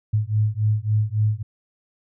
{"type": "beating tone pair", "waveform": "sine", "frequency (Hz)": [105.3, 108.9], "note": ["G#2", "A2"], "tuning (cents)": [24, -17], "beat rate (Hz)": 3.6, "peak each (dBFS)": -21, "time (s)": [0.13, 1.43], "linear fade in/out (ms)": 10, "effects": []}